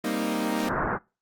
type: chord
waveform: sawtooth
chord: C minor seventh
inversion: second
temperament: equal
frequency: 196 / 233.1 / 261.6 / 311.1 Hz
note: G3 / Bb3 / C4 / Eb4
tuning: 0 / 0 / 0 / 0 cents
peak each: -29 / -25 / -30 / -26 dBFS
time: 0.04-0.69 s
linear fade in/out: 5 ms
type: low-pass noise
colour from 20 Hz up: white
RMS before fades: -27 dBFS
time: 0.66-0.99 s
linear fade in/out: 50 ms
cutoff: 1600 Hz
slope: 48 dB/octave
effects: noise-tail reverb RT60 0.3 s tail -24 dB re dry + Opus 24 kbps